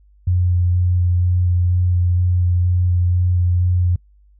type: tone with vibrato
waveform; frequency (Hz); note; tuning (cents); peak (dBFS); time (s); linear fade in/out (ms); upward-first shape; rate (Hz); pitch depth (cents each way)
sine; 89.1; F2; +35; -13; 0.27-3.96; 5; square; 2.1; 10
effects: noise-tail reverb RT60 0.1 s tail -25 dB re dry + added 50 Hz sine -48 dBFS peak until 4.39 s